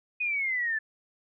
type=exponential sweep; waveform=sine; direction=down; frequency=2508 to 1733 Hz; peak=-26 dBFS; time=0.2-0.79 s; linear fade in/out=10 ms; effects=none